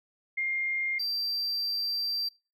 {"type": "tone pair in turn", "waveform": ["sine", "triangle"], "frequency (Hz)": [2118, 4701], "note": ["C7", "D8"], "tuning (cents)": [21, 1], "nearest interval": "octave + major second", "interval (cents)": 1380, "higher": "second", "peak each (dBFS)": [-27, -27], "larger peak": "neither", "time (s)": [[0.37, 0.99], [0.99, 2.29]], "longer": "second", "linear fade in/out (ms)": 10, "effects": ["noise-tail reverb RT60 0.3 s tail -24 dB re dry"]}